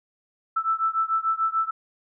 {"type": "beating tone pair", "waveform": "sine", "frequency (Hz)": [1318.5, 1325.3], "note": ["E6", "E6"], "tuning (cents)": [0, 9], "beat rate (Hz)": 6.8, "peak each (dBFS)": [-24, -25], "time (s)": [0.56, 1.71], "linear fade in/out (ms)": 10, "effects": []}